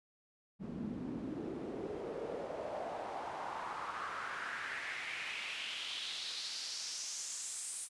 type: noise with band-pass filter sweep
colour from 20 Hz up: pink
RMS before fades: -42 dBFS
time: 0.59-7.89 s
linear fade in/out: 50 ms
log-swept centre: 200 to 9300 Hz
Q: 3.2
effects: resampled to 24000 Hz